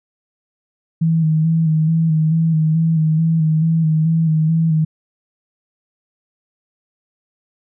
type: tone with vibrato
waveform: sine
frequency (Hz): 160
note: D#3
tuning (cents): +49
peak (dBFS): -12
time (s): 1.01-4.85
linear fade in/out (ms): 10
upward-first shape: square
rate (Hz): 2.3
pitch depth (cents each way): 33
effects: none